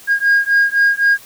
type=beating tone pair; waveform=sine; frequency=1626 / 1629.9 Hz; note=G#6 / G#6; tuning=-37 / -33 cents; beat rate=3.9 Hz; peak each=-12 dBFS; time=0.07-1.18 s; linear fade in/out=50 ms; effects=tanh soft clip ceiling -7 dBFS + white hiss -41 dBFS RMS until 1.25 s